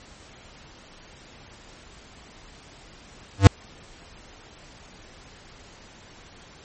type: tone with exponential growth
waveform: square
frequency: 98 Hz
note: G2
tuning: in tune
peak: -3 dBFS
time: 3.38-3.47 s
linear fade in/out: 0 ms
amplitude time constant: 19 ms
effects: pink hiss -48 dBFS RMS until 6.64 s + MP3 32 kbps